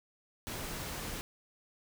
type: noise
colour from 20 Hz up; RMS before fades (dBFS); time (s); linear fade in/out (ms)
pink; -40; 0.47-1.21; 0
effects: none